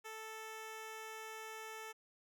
10% pulse tone, 440 Hz, A4, in tune, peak -38 dBFS, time 0.04-1.93 s, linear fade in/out 20 ms, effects none

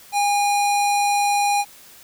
square tone with low-pass filter, 815 Hz, G#5, 33 cents flat, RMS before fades -19 dBFS, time 0.12-1.65 s, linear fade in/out 50 ms, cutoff 10000 Hz, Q 1.5, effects white hiss -46 dBFS RMS until 2.03 s

